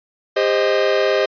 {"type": "chord", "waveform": "45% pulse", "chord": "C minor", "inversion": "second", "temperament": "equal with one note detuned", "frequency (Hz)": [401.4, 523.3, 622.3], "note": ["G4", "C5", "Eb5"], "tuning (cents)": [41, 0, 0], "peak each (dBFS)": -19, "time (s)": [0.36, 1.26], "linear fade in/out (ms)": 10, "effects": ["resampled to 11025 Hz"]}